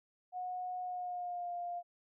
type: tone with pitch glide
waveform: sine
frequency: 729 to 701.3 Hz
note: F#5 to F5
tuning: -26 to +7 cents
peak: -37 dBFS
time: 0.32-1.83 s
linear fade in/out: 50 ms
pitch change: -67 cents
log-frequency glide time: 0.81-1.53 s
effects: none

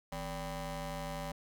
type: ring-modulated tone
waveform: 20% pulse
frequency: 207.5 Hz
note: G#3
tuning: 1 cent flat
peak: -30 dBFS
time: 0.12-1.32 s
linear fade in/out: 5 ms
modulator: 369 Hz
effects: none

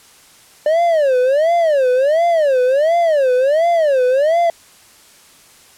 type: tone with vibrato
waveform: triangle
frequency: 587.3 Hz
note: D5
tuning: in tune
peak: -9 dBFS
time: 0.66-4.5 s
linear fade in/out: 2 ms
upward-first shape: sine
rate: 1.4 Hz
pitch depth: 280 cents each way
effects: white hiss -46 dBFS RMS until 5.77 s + low-pass 11000 Hz 12 dB/octave

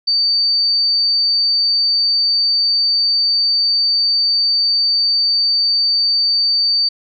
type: tone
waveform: sine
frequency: 4597 Hz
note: D8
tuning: 38 cents flat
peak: -12 dBFS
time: 0.07-6.89 s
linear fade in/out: 10 ms
effects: none

